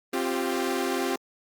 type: chord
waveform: sawtooth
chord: C suspended fourth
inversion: none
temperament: equal with one note detuned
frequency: 264.5 / 349.2 / 392 Hz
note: C4 / F4 / G4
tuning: +19 / 0 / 0 cents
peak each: -26 dBFS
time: 0.13-1.16 s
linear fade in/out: 5 ms
effects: Opus 32 kbps